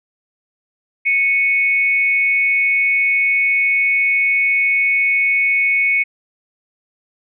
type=tone pair together; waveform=sine; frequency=2210 / 2496 Hz; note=C#7 / D#7; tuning=-6 / +5 cents; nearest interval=major second; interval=211 cents; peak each=-13 / -21 dBFS; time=1.05-6.04 s; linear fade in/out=20 ms; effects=none